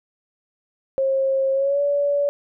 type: tone with pitch glide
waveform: sine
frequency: 537 to 572.2 Hz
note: C5 to D5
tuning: +45 to -45 cents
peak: -17 dBFS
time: 0.98-2.29 s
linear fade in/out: 0 ms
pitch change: +110 cents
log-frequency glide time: 1.53-1.81 s
effects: none